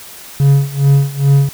triangle tone with tremolo, 139.5 Hz, C#3, 11 cents sharp, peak -3 dBFS, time 0.4-1.49 s, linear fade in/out 0 ms, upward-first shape sine, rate 2.4 Hz, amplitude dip 90%, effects white hiss -34 dBFS RMS until 1.53 s

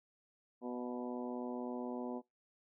harmonic tone with a mistuned harmonic, 123.47 Hz, B2, in tune, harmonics 2 / 3 / 4 / 5 / 6 / 7 / 8, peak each -41 / -45 / -47 / -49 / -51 / -52 / -53 dBFS, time 0.61-2.22 s, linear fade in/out 50 ms, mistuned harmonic 6, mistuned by -38 cents, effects noise-tail reverb RT60 0.2 s tail -25 dB re dry

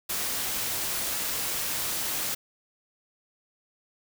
white noise, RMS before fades -30 dBFS, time 0.09-2.35 s, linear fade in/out 10 ms, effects none

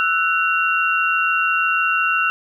sine tone cluster, 1319 / 1485 / 2752 Hz, E6 / F#6 / F7, +1 / +6 / -26 cents, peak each -20 dBFS, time 0-2.3 s, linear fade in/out 0 ms, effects none

